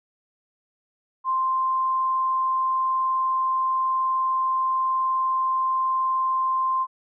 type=tone; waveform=sine; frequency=1046.5 Hz; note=C6; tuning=in tune; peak=-20 dBFS; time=1.24-6.87 s; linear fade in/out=50 ms; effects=none